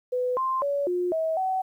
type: tone with pitch steps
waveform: sine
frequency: 499.7 / 1048 / 567 / 357 / 643 / 755 Hz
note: B4 / C6 / C#5 / F4 / E5 / F#5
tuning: +20 / +2 / +39 / +38 / -43 / +35 cents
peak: -23 dBFS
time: 0.12-1.62 s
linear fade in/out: 10 ms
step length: 250 ms
effects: 10-bit